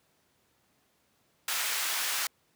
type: high-pass noise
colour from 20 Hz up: pink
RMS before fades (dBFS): -31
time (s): 1.48-2.27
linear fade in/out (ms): 2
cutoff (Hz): 1400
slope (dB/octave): 12
effects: pink hiss -70 dBFS RMS until 2.55 s + high-pass 100 Hz 12 dB/octave